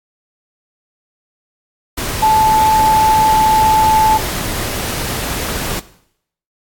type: tone in noise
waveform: sine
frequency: 872 Hz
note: A5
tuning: 16 cents flat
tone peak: -8 dBFS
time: 2.22-4.18 s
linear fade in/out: 10 ms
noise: pink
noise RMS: -21 dBFS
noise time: 1.97-5.8 s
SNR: +10 dB
effects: noise-tail reverb RT60 0.7 s tail -17 dB re dry + AAC 64 kbps